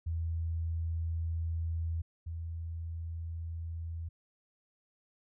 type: tone pair in turn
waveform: sine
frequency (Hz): 82.41 / 82.76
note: E2 / E2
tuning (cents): 0 / +7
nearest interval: unison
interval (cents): 7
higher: second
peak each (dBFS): -31 / -36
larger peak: first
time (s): 0.06-2.02 / 2.26-4.09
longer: first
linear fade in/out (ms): 10
effects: none